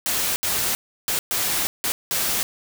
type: noise bursts at uneven times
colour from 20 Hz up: white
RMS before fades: -23 dBFS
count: 6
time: 0.06-0.36 / 0.43-0.75 / 1.08-1.19 / 1.31-1.67 / 1.84-1.92 / 2.11-2.43 s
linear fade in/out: 0 ms
effects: none